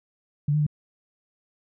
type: tone with pitch steps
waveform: sine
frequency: 145.7 / 151.1 / 148.8 Hz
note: D3 / D3 / D3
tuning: -13 / +50 / +23 cents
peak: -19 dBFS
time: 0.48-0.666 s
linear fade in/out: 5 ms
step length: 62 ms
effects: none